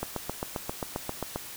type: click train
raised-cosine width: 1 ms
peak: -16 dBFS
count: 11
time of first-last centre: 0.03-1.36 s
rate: 7.52 Hz
effects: white hiss -42 dBFS RMS until 1.56 s